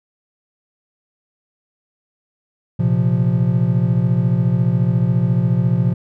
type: chord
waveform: triangle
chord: Bb suspended second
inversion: none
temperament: equal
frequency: 116.54 / 130.81 / 174.61 Hz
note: Bb2 / C3 / F3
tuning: 0 / 0 / 0 cents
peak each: -16 dBFS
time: 2.79-5.94 s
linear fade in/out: 10 ms
effects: none